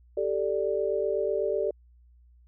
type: chord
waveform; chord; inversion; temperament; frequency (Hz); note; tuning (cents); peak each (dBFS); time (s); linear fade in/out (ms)
sine; G suspended second; none; equal; 392 / 440 / 587.3; G4 / A4 / D5; 0 / 0 / 0; -29; 0.17-1.71; 5
effects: added 60 Hz sine -54 dBFS peak until 2.47 s